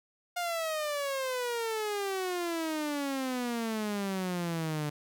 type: exponential sweep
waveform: sawtooth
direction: down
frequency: 713 to 146.83 Hz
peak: -27 dBFS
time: 0.36-4.9 s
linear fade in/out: 10 ms
effects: none